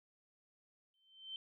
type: tone with exponential growth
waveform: sine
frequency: 3100 Hz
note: G7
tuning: 20 cents flat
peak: -40 dBFS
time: 0.94-1.36 s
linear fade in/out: 1 ms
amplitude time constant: 90 ms
effects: none